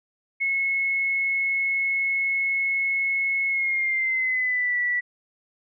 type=tone with pitch glide; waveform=sine; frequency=2184 to 1957 Hz; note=C#7 to B6; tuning=-26 to -16 cents; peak=-21 dBFS; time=0.4-5.01 s; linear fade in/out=20 ms; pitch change=-190 cents; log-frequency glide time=3.48-4.78 s; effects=none